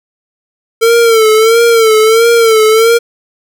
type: tone with vibrato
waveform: square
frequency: 450.3 Hz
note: A4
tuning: 40 cents sharp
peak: -5 dBFS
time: 0.81-2.99 s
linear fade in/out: 20 ms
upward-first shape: sine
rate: 1.5 Hz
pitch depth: 69 cents each way
effects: none